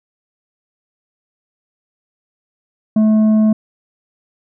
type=tone with tanh clipping; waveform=sine; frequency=216.5 Hz; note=A3; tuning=28 cents flat; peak=-10 dBFS; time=2.96-3.53 s; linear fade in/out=5 ms; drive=6 dB; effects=none